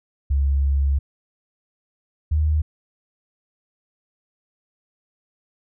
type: tone pair in turn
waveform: sine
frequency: 69.3 / 76.64 Hz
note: C#2 / D#2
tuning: 0 / -26 cents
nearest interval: major second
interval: 174 cents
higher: second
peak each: -16 dBFS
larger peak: neither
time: 0.3-0.99 / 2.31-2.62 s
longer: first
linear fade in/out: 10 ms
effects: none